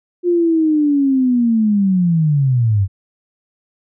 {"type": "linear sweep", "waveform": "sine", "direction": "down", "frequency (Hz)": [356.6, 92.6], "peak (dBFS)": -11, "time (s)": [0.23, 2.88], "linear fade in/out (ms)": 50, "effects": []}